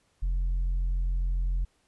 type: tone with tanh clipping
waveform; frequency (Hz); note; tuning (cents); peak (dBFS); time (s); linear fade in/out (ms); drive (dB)
sine; 43.65; F1; 0; -25; 0.22-1.65; 10; 2
effects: pink hiss -69 dBFS RMS until 1.87 s + resampled to 24000 Hz